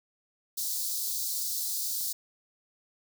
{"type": "high-pass noise", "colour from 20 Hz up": "white", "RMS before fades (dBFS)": -32, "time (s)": [0.57, 2.13], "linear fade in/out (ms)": 10, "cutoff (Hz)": 4000, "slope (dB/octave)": 48, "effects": []}